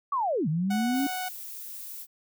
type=linear two-way sweep; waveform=sine; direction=down then up; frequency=1165 to 148 to 284.2 Hz; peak=-24 dBFS; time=0.12-1.07 s; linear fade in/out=5 ms; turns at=0.48 s
type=tone; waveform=sawtooth; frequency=740 Hz; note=F#5; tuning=in tune; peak=-27 dBFS; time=0.7-1.29 s; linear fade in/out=10 ms
type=noise; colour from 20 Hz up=violet; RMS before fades=-40 dBFS; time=0.92-2.07 s; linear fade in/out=50 ms
effects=none